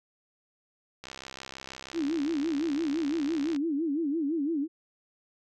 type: click train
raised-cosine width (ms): 0.2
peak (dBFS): -23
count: 168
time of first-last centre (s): 1.04-3.563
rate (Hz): 66.2
type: tone with vibrato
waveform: sine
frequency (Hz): 305.1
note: D#4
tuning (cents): -34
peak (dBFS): -26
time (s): 1.93-4.68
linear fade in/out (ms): 50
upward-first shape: sine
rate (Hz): 5.9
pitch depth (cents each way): 180
effects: none